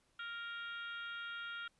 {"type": "harmonic tone", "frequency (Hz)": 466.2, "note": "A#4", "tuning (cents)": 0, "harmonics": [3, 4, 5, 6, 7, 8], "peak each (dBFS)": [-43, -55, -56, -55, -51, -58], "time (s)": [0.19, 1.68], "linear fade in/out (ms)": 5, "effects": ["pink hiss -75 dBFS RMS until 1.79 s", "resampled to 24000 Hz"]}